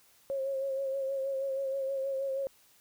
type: tone with vibrato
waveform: sine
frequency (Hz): 541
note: C#5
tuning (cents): -42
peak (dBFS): -30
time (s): 0.3-2.47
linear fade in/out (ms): 0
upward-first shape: sine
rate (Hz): 6.3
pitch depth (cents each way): 34
effects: white hiss -63 dBFS RMS until 2.8 s